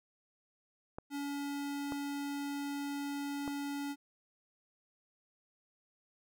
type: clicks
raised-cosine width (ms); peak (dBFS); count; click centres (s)
1; -27; 3; 0.985 / 1.922 / 3.478
type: tone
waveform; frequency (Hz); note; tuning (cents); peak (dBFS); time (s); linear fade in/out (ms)
square; 284; C#4; +42; -37; 1.1-3.96; 50
effects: none